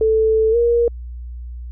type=tone with pitch glide; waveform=sine; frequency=440 to 471.6 Hz; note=A4 to A#4; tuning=0 to +20 cents; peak=-12 dBFS; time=0.01-0.88 s; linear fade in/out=2 ms; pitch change=+120 cents; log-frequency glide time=0.51-0.56 s; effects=added 60 Hz sine -28 dBFS peak until 1.71 s